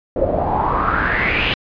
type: noise with low-pass filter sweep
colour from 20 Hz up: pink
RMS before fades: -18 dBFS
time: 0.16-1.54 s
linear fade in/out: 2 ms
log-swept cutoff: 520 to 3000 Hz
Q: 6.3
effects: resampled to 11025 Hz